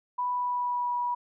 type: tone with pitch glide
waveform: sine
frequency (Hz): 987.8 to 972.5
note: B5 to B5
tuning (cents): 0 to -27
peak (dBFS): -26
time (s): 0.18-1.15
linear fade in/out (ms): 10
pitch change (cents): -27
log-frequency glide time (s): 0.31-0.93
effects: none